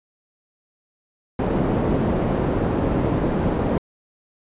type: low-pass noise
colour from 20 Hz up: white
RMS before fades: -21 dBFS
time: 1.39-3.78 s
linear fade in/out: 2 ms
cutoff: 430 Hz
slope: 12 dB/octave
effects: resampled to 8000 Hz